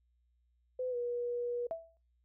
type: tone with pitch glide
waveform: sine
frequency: 507 to 482.4 Hz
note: B4 to B4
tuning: +45 to -41 cents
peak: -33 dBFS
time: 0.79-1.67 s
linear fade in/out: 5 ms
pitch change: -86 cents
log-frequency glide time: 0.9-0.96 s
type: tone with exponential decay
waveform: sine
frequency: 659.3 Hz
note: E5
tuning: in tune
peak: -31 dBFS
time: 1.71-1.97 s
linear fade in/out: 0 ms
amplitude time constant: 56 ms
effects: noise-tail reverb RT60 0.3 s tail -22 dB re dry + added 60 Hz sine -70 dBFS peak until 2.24 s